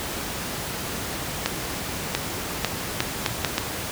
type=accelerating click train; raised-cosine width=0.2 ms; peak=-3 dBFS; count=7; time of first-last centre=1.46-3.581 s; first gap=690 ms; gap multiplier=0.72; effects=pink hiss -30 dBFS RMS until 3.91 s + high-pass 60 Hz 12 dB/octave